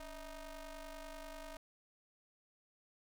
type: ring-modulated tone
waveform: sawtooth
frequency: 307.9 Hz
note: D#4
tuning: 18 cents flat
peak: -40 dBFS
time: 0-1.57 s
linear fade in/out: 2 ms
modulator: 333 Hz
effects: none